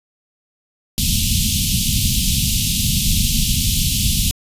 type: band-stop noise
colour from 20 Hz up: pink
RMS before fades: -17 dBFS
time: 0.98-4.31 s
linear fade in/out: 0 ms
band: 230 to 2800 Hz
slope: 48 dB/octave
effects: resampled to 32000 Hz